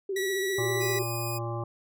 sine tone with vibrato, 385 Hz, G4, 31 cents flat, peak -28 dBFS, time 0.09-1.03 s, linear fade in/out 5 ms, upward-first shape sine, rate 15 Hz, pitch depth 60 cents each way
sawtooth tone with pitch glide, 1937 to 1965.2 Hz, B6 to B6, -34 to -9 cents, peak -27 dBFS, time 0.16-0.99 s, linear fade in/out 5 ms, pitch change +25 cents, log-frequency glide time 0.46-0.83 s
harmonic tone, 116.54 Hz, A#2, in tune, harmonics 1 / 3 / 5 / 7 / 9 / 10, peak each -32 / -37 / -39 / -40 / -42 / -42 dBFS, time 0.58-1.64 s, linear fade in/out 5 ms
5% pulse tone, 2477 Hz, D#7, 8 cents flat, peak -25 dBFS, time 0.8-1.39 s, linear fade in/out 20 ms
effects none

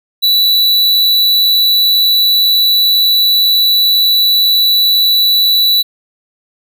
square tone, 3951 Hz, B7, in tune, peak -8 dBFS, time 0.22-5.83 s, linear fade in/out 20 ms, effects none

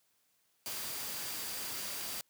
sine tone in noise, 4728 Hz, D8, 11 cents sharp, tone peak -49 dBFS, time 0.66-2.21 s, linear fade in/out 0 ms, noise white, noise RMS -40 dBFS, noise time 0.66-2.21 s, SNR -12 dB, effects white hiss -74 dBFS RMS until 2.29 s + high-pass 80 Hz 12 dB/octave

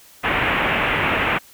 white low-pass noise, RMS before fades -20 dBFS, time 0.23-1.39 s, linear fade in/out 20 ms, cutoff 2800 Hz, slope 48 dB/octave, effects white hiss -48 dBFS RMS until 1.53 s

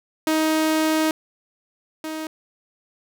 sawtooth tone pair in turn, 314.4 / 314.4 Hz, D#4 / D#4, +18 / +18 cents, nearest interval unison, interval 0 cents, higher neither, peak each -14 / -24 dBFS, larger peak first, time 0.27-1.11 / 2.04-2.27 s, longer first, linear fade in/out 2 ms, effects none

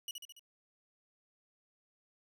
sawtooth tone with echo, 2916 Hz, F#7, 26 cents flat, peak -35 dBFS, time 0.08-0.11 s, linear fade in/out 2 ms, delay 71 ms, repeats 4, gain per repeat -4 dB, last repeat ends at 0.394 s, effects none

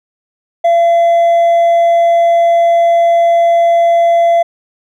sine tone with hard clipping, 680 Hz, F5, 46 cents flat, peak -7 dBFS, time 0.64-4.43 s, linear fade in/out 10 ms, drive 2 dB, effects none

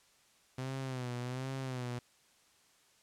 sawtooth tone with vibrato, 127.9 Hz, C3, 39 cents flat, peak -33 dBFS, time 0.58-1.99 s, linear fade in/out 5 ms, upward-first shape sine, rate 1.3 Hz, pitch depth 79 cents each way, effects white hiss -67 dBFS RMS until 3.02 s + low-pass 9000 Hz 12 dB/octave

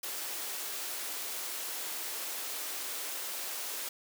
white high-pass noise, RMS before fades -38 dBFS, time 0.03-3.89 s, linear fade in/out 5 ms, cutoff 300 Hz, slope 24 dB/octave, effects none

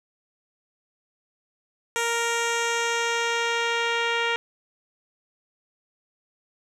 10% pulse tone with low-pass filter sweep, 466.2 Hz, A#4, in tune, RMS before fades -25 dBFS, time 1.96-4.36 s, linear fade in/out 0 ms, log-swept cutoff 9200 to 3400 Hz, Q 1.4, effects none

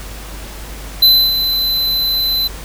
square tone with ADSR envelope, 4033 Hz, B7, 36 cents sharp, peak -5 dBFS, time 1.02-2.48 s, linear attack 8 ms, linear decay 290 ms, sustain -9 dB, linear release 12 ms, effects added 50 Hz sine -29 dBFS peak until 2.64 s + pink hiss -33 dBFS RMS until 2.64 s

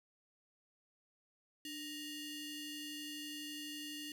sawtooth ring-modulated tone, 1568 Hz, G6, in tune, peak -37 dBFS, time 1.65-4.12 s, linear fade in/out 2 ms, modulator 1270 Hz, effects none

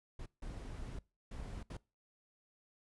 brown noise bursts at uneven times, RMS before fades -45 dBFS, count 4, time 0.19-0.26 / 0.42-0.99 / 1.31-1.63 / 1.7-1.77 s, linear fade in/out 5 ms, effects noise-tail reverb RT60 0.3 s tail -23 dB re dry + resampled to 24000 Hz

